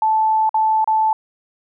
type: tone with dropouts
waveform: sine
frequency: 875 Hz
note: A5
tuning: 10 cents flat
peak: -13 dBFS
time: 0.02-1.13 s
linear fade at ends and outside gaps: 2 ms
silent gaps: 0.493-0.543 / 0.844-0.875 s
effects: none